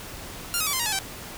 5% pulse tone with pitch steps, 1396.9 / 1266.2 / 1147.8 / 1040.5 / 943.2 / 854.9 / 775 Hz, F6 / D#6 / D6 / C6 / A#5 / G#5 / G5, 0 / +30 / -40 / -10 / +20 / +50 / -20 cents, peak -12 dBFS, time 0.54-0.988 s, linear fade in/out 0 ms, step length 64 ms, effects pink hiss -39 dBFS RMS until 1.37 s

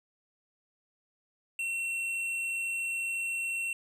triangle tone with hard clipping, 2717 Hz, F7, 48 cents flat, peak -32 dBFS, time 1.59-3.73 s, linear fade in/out 2 ms, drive 11 dB, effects none

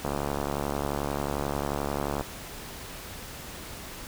click train, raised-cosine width 1 ms, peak -15 dBFS, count 155, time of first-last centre 0.05-2.21 s, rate 71.3 Hz, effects pink hiss -41 dBFS RMS until 4.07 s

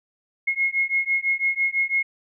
sine beating tone pair, 2159 / 2165 Hz, C#7 / C#7, -46 / -41 cents, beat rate 6 Hz, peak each -23 dBFS, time 0.47-2.03 s, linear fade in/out 10 ms, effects none

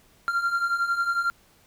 triangle beating tone pair, 1377 / 1388 Hz, F6 / F6, -25 / -11 cents, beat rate 11 Hz, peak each -27 / -22 dBFS, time 0.28-1.3 s, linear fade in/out 0 ms, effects pink hiss -59 dBFS RMS until 1.66 s

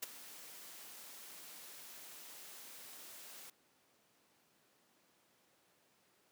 white noise with ADSR envelope, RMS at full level -38 dBFS, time 0.02-3.5 s, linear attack 11 ms, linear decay 16 ms, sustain -15 dB, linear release 3 ms, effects pink hiss -72 dBFS RMS until 6.31 s + high-pass 200 Hz 12 dB/octave

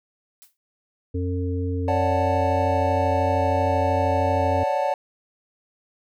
blue noise with exponential decay, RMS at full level -44 dBFS, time 0.42-0.57 s, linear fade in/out 0 ms, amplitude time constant 32 ms
harmonic tone, 90.3 Hz, F#2, 42 cents flat, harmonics 1 / 3 / 5, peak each -24 / -29 / -31 dBFS, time 1.14-4.64 s, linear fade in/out 10 ms
triangle chord, D major seventh, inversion third, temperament equal, 554.4 / 587.3 / 740 / 880 Hz, C#5 / D5 / F#5 / A5, 0 / 0 / 0 / 0 cents, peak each -24 dBFS, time 1.88-4.94 s, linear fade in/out 2 ms
effects none

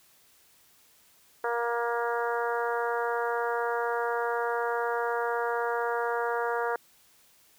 harmonic tone, 235.9 Hz, A#3, 21 cents sharp, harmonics 2 / 3 / 4 / 5 / 6 / 7 / 8, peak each -30 / -34 / -33 / -37 / -35 / -38 / -46 dBFS, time 1.44-6.76 s, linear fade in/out 2 ms, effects white hiss -61 dBFS RMS until 7.58 s

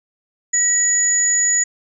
sine tone pair together, 1930 / 6874 Hz, B6 / A8, -40 / -41 cents, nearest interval octave + minor seventh, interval 2199 cents, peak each -22 / -14 dBFS, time 0.53-1.64 s, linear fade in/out 10 ms, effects none

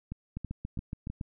two click trains, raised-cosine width 5 ms, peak -24 / -23 dBFS, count 4 / 7, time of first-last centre 0.12-1.1 / 0.37-1.212 s, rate 3.06 / 7.13 Hz, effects none

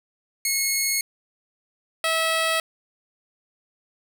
10% pulse tone pair in turn, 2178 / 648.9 Hz, C#7 / E5, -31 / -27 cents, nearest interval octave + major sixth, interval 2096 cents, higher first, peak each -12 dBFS, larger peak neither, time 0.45-1.01 / 2.04-2.6 s, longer neither, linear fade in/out 2 ms, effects none

